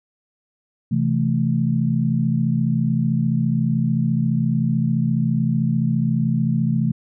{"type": "chord", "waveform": "sine", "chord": "A minor", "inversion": "first", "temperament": "equal", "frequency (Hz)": [130.81, 164.81, 220], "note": ["C3", "E3", "A3"], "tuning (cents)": [0, 0, 0], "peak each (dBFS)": -21, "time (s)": [0.91, 6.92], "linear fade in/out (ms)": 10, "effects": []}